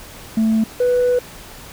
sine tone pair in turn, 221.2 / 493.6 Hz, A3 / B4, +9 / -1 cents, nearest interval octave + major second, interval 1390 cents, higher second, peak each -11 dBFS, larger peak neither, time 0.37-0.64 / 0.8-1.19 s, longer second, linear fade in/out 5 ms, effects tanh soft clip ceiling -11 dBFS + pink hiss -38 dBFS RMS until 1.72 s

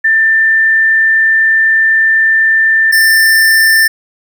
sine / square tone pair in turn, 1784 / 1784 Hz, A6 / A6, +23 / +23 cents, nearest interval unison, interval 0 cents, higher neither, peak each -6 dBFS, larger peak neither, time 0.04-2.92 / 2.92-3.88 s, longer first, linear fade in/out 10 ms, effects 8-bit

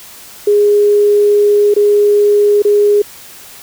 sine tone with dropouts, 412.8 Hz, G#4, 10 cents flat, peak -6 dBFS, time 0.47-3.02 s, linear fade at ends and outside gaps 5 ms, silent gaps 1.741-1.763 / 2.622-2.649 s, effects white hiss -35 dBFS RMS until 3.62 s

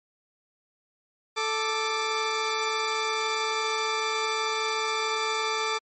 15% pulse tone pair together, 440 / 1177.4 Hz, A4 / D6, 0 / +4 cents, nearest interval octave + perfect fourth, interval 1704 cents, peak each -22 dBFS, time 1.36-5.79 s, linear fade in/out 20 ms, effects MP3 32 kbps

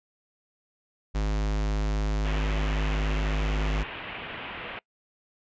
square tone, 51.91 Hz, G#1, in tune, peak -25 dBFS, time 1.14-3.84 s, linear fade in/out 20 ms
white low-pass noise, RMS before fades -38 dBFS, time 2.25-4.79 s, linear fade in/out 2 ms, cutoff 3100 Hz, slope 48 dB/octave
effects noise-tail reverb RT60 0.1 s tail -24 dB re dry + resampled to 16000 Hz

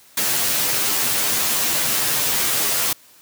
white noise with comb filter, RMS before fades -20 dBFS, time 0.17-2.93 s, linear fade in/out 5 ms, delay 11 ms, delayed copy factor -0.85, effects white hiss -50 dBFS RMS until 3.21 s + high-pass 80 Hz 12 dB/octave

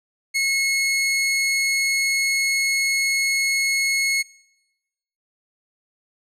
sawtooth tone, 2177 Hz, C#7, 32 cents flat, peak -15 dBFS, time 0.34-4.23 s, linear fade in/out 20 ms, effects noise-tail reverb RT60 1.0 s tail -24 dB re dry + low-pass 11000 Hz 12 dB/octave

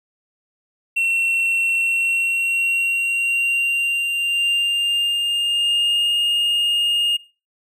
triangle tone with pitch glide, 2717 to 2839 Hz, F7 to F7, -48 to +28 cents, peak -15 dBFS, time 0.96-7.17 s, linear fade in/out 10 ms, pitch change +76 cents, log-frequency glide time 1.79-6.14 s, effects noise-tail reverb RT60 0.3 s tail -17 dB re dry

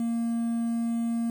triangle tone with quantisation, 232.1 Hz, A#3, 7 cents flat, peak -23 dBFS, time 0-1.3 s, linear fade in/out 2 ms, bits 8, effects none

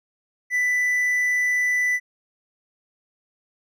triangle tone, 1986 Hz, B6, 9 cents sharp, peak -17 dBFS, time 0.5-2 s, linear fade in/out 50 ms, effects none

